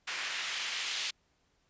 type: noise with band-pass filter sweep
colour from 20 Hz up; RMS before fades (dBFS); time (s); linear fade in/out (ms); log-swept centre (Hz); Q
white; -36; 0.07-1.11; 10; 1900 to 3200; 1.2
effects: pink hiss -73 dBFS RMS until 1.69 s + resampled to 16000 Hz